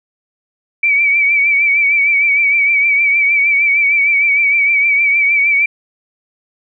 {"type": "tone with vibrato", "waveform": "sine", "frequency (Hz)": 2294, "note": "D7", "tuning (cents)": -41, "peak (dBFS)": -9, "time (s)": [0.83, 5.66], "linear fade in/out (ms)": 5, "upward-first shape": "triangle", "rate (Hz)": 6.5, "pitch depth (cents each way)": 63, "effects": []}